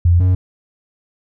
sine / triangle tone pair in turn, 86.6 / 91.94 Hz, F2 / F#2, -14 / -10 cents, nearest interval minor second, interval 104 cents, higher second, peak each -8 dBFS, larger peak neither, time 0.05-0.2 / 0.2-0.35 s, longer neither, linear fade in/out 5 ms, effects none

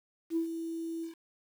sine tone with ADSR envelope, 329.6 Hz, E4, in tune, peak -25 dBFS, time 0.3-1.15 s, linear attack 64 ms, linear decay 100 ms, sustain -9 dB, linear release 120 ms, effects tanh soft clip ceiling -21 dBFS + 9-bit

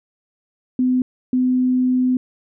sine tone pair in turn, 253.6 / 253.6 Hz, B3 / B3, +46 / +46 cents, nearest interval unison, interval 0 cents, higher neither, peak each -14 dBFS, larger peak neither, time 0.79-1.02 / 1.33-2.17 s, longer second, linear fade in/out 2 ms, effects none

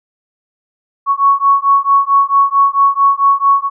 sine beating tone pair, 1108.7 / 1113.2 Hz, C#6 / C#6, 0 / +7 cents, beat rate 4.5 Hz, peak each -11 dBFS, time 1.06-3.7 s, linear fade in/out 50 ms, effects none

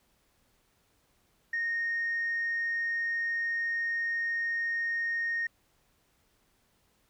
sine tone, 1853 Hz, A#6, 11 cents flat, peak -27 dBFS, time 1.53-5.47 s, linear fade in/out 5 ms, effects tanh soft clip ceiling -25 dBFS + pink hiss -70 dBFS RMS until 7.09 s

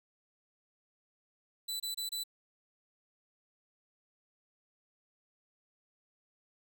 sawtooth tone bursts, 3983 Hz, B7, 14 cents sharp, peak -32 dBFS, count 4, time 1.68-2.238 s, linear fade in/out 10 ms, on 120 ms, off 26 ms, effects none

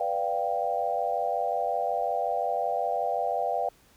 sine chord, G dominant seventh, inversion first, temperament equal, 493.9 / 587.3 / 698.5 / 784 Hz, B4 / D5 / F5 / G5, 0 / 0 / 0 / 0 cents, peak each -33 / -32 / -29 / -30 dBFS, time 0-3.69 s, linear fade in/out 5 ms, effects pink hiss -60 dBFS RMS until 3.96 s

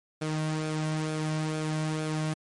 sawtooth tone with flanger, 155.56 Hz, D#3, in tune, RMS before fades -30 dBFS, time 0.21-2.34 s, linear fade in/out 10 ms, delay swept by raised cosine 1 to 2.4 ms, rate 2.2 Hz, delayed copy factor -0.5, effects MP3 48 kbps

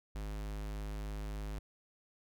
square tone, 51.7 Hz, G#1, 7 cents flat, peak -39 dBFS, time 0.15-1.59 s, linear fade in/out 5 ms, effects none

